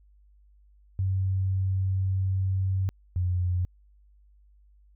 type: tone pair in turn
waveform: sine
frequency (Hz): 95.1 / 89.76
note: F#2 / F2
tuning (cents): +48 / +48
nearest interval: minor second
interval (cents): 100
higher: first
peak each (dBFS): -23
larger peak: neither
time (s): 0.99-2.89 / 3.16-3.65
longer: first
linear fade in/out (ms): 0
effects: added 50 Hz sine -55 dBFS peak until 4.95 s